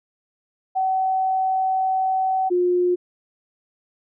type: tone pair in turn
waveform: sine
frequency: 758 / 357 Hz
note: F#5 / F4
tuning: +42 / +38 cents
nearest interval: octave + minor second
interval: 1304 cents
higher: first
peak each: -18 / -16 dBFS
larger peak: second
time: 0.75-2.5 / 2.5-2.96 s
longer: first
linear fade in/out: 20 ms
effects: none